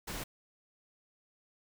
pink noise, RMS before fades -40 dBFS, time 0.07-0.24 s, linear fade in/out 10 ms, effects none

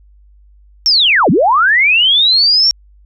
sine linear two-way sweep, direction down then up, 5588 to 138.59 to 5588 Hz, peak -7 dBFS, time 0.86-2.71 s, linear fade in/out 0 ms, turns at 1.3 s, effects added 50 Hz sine -42 dBFS peak until 3.05 s

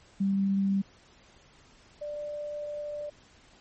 sine tone pair in turn, 196 / 590.9 Hz, G3 / D5, 0 / +10 cents, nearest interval octave + perfect fifth, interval 1910 cents, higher second, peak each -23 / -33 dBFS, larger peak first, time 0.2-0.82 / 2.01-3.1 s, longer second, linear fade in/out 10 ms, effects pink hiss -58 dBFS RMS until 3.6 s + MP3 32 kbps

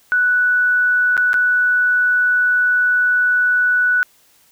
sine tone with dropouts, 1480 Hz, F#6, in tune, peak -12 dBFS, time 0.12-4.03 s, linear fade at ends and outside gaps 0 ms, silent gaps 1.168-1.177 / 1.332-1.341 s, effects white hiss -54 dBFS RMS until 4.51 s

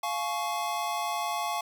square chord, Db major, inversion first, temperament equal with one note detuned, 698.5 / 849.5 / 1108.7 Hz, F5 / Ab5 / Db6, 0 / +39 / 0 cents, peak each -34 dBFS, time 0.03-1.61 s, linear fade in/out 5 ms, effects none

